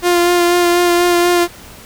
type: tone with vibrato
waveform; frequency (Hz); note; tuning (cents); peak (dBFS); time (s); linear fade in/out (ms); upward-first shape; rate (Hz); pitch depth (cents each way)
sawtooth; 350; F4; +4; -6; 0.02-1.48; 50; sine; 4.1; 17
effects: pink hiss -37 dBFS RMS until 1.85 s